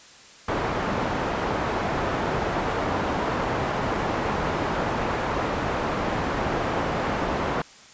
white low-pass noise, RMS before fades -26 dBFS, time 0.48-7.62 s, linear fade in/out 5 ms, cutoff 1000 Hz, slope 12 dB/octave, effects white hiss -48 dBFS RMS until 7.93 s + resampled to 16000 Hz

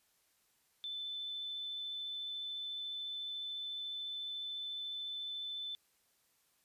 sine tone with vibrato, 3520 Hz, A7, in tune, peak -39 dBFS, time 0.84-5.75 s, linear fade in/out 0 ms, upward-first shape triangle, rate 14 Hz, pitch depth 9 cents each way, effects white hiss -74 dBFS RMS until 6.64 s + resampled to 32000 Hz

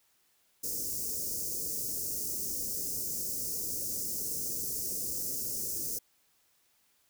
white band-stop noise, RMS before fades -35 dBFS, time 0.63-5.99 s, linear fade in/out 10 ms, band 530 to 5200 Hz, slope 48 dB/octave, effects white hiss -70 dBFS RMS until 7.09 s

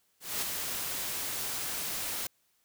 white noise with ADSR envelope, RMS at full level -31 dBFS, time 0.2-2.27 s, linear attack 220 ms, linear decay 11 ms, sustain -4 dB, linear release 4 ms, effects white hiss -72 dBFS RMS until 2.64 s

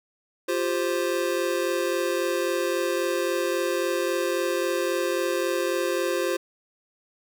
square chord, F suspended second, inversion none, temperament just, 349.2 / 392.9 / 523.8 Hz, F4 / G4 / C5, 0 / +4 / +2 cents, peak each -28 / -30 / -28 dBFS, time 0.48-6.37 s, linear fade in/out 10 ms, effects none

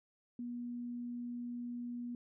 sine tone, 241.3 Hz, B3, 40 cents flat, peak -39 dBFS, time 0.39-2.15 s, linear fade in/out 2 ms, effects none

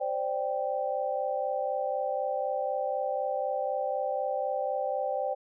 sine chord, C suspended second, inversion none, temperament equal, 523.3 / 587.3 / 784 Hz, C5 / D5 / G5, 0 / 0 / 0 cents, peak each -32 dBFS, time 0-5.35 s, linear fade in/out 20 ms, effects none

